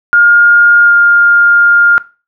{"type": "tone with pitch glide", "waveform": "sine", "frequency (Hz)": [1417, 1408], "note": ["F6", "F6"], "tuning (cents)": [25, 14], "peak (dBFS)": -3, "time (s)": [0.13, 1.98], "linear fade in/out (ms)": 0, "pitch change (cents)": -11, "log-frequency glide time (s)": [0.84, 0.91], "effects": ["noise-tail reverb RT60 0.3 s tail -18 dB re dry"]}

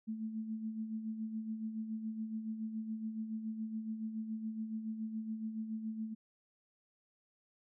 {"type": "tone with tremolo", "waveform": "sine", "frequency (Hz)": 220, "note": "A3", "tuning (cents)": 0, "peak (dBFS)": -35, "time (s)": [0.07, 6.15], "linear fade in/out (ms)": 20, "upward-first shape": "sine", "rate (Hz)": 7.1, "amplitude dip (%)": 55, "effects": []}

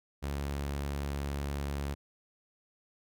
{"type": "tone", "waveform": "sawtooth", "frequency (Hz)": 70.7, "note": "C#2", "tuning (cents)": 35, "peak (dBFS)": -29, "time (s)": [0.22, 1.95], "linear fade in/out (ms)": 20, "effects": []}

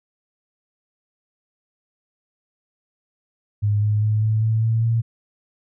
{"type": "tone with pitch steps", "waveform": "sine", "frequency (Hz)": [103.83, 105.58, 107.37, 109.18, 111.03, 112.9, 114.81], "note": ["G#2", "G#2", "A2", "A2", "A2", "A2", "A#2"], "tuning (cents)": [0, 29, -42, -13, 16, 45, -26], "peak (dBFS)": -16, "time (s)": [3.62, 5.02], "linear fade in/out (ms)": 20, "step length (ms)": 200, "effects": []}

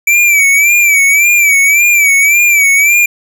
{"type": "tone with vibrato", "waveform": "square", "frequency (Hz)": 2311, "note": "D7", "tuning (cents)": -28, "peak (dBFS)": -6, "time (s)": [0.07, 3.06], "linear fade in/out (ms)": 5, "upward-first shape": "sine", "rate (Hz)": 1.8, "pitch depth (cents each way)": 78, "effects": []}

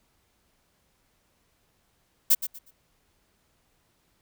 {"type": "noise with echo", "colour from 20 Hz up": "violet", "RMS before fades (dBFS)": -18, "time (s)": [2.3, 2.35], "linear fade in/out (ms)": 10, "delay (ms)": 120, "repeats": 3, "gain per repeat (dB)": -12, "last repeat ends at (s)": 2.71, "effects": ["pink hiss -69 dBFS RMS until 4.21 s"]}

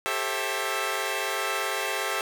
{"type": "chord", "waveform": "10% pulse", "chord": "A minor seventh", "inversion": "third", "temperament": "equal with one note detuned", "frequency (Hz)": [392, 440, 534.9, 659.3], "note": ["G4", "A4", "C5", "E5"], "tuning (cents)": [0, 0, 38, 0], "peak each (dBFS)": -24, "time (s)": [0.06, 2.21], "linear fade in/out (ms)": 0, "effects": []}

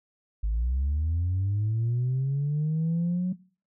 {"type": "linear sweep", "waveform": "sine", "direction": "up", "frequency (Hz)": [50, 185], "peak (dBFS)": -22, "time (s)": [0.43, 3.33], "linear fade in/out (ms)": 10, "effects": ["noise-tail reverb RT60 0.4 s tail -20 dB re dry", "tanh soft clip ceiling -21 dBFS"]}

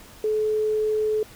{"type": "tone", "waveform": "sine", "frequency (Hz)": 430, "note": "A4", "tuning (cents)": -40, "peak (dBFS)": -20, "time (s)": [0.24, 1.23], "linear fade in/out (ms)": 2, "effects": ["pink hiss -47 dBFS RMS until 1.35 s"]}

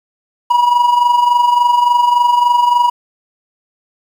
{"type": "tone with amplitude modulation", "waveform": "triangle", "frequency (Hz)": 967, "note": "B5", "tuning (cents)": -37, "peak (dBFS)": -4, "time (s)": [0.5, 2.9], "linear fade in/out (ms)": 10, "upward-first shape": "sine", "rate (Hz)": 23.5, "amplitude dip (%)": 60, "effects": ["7-bit"]}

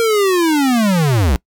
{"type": "linear sweep", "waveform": "square", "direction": "down", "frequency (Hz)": [466.2, 56], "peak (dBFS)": -12, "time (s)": [0, 1.36], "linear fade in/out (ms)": 0, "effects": ["noise-tail reverb RT60 0.1 s tail -24 dB re dry"]}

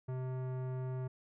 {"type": "tone with tanh clipping", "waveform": "sine", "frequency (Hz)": 128.7, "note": "C3", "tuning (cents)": -28, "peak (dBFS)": -38, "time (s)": [0.08, 1.08], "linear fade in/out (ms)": 10, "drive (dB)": 17, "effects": []}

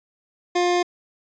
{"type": "tone", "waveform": "25% pulse", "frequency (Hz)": 353.7, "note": "F4", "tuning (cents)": 22, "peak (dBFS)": -14, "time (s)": [0.55, 0.83], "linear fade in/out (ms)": 10, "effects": ["resampled to 16000 Hz"]}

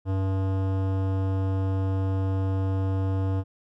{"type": "tone with hard clipping", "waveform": "sine", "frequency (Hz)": 95.7, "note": "G2", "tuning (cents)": -41, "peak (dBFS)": -25, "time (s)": [0.05, 3.44], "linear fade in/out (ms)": 50, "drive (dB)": 17, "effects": []}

